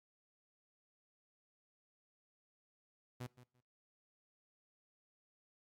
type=tone with echo; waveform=sawtooth; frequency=123.9 Hz; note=B2; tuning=6 cents sharp; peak=-39 dBFS; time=3.2-3.27 s; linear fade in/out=10 ms; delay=170 ms; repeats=2; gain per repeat=-15 dB; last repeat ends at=3.61 s; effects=noise-tail reverb RT60 0.5 s tail -23 dB re dry + AAC 64 kbps